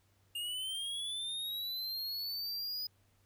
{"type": "linear sweep", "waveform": "square", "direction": "up", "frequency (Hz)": [2818, 4978], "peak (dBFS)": -37, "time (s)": [0.35, 2.87], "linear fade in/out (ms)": 5, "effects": ["added 97 Hz sine -70 dBFS peak until 3.25 s", "pink hiss -73 dBFS RMS until 3.25 s"]}